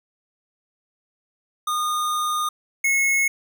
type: tone pair in turn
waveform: square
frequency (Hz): 1224 / 2181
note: D#6 / C#7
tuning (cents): -29 / -29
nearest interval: minor seventh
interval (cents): 1000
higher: second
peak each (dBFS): -22 / -18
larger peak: second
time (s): 1.67-2.49 / 2.84-3.28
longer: first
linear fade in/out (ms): 5
effects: none